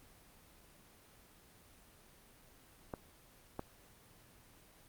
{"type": "clicks", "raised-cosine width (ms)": 1, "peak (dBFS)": -25, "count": 2, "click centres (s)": [2.938, 3.594], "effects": ["pink hiss -62 dBFS RMS until 4.88 s", "Opus 24 kbps"]}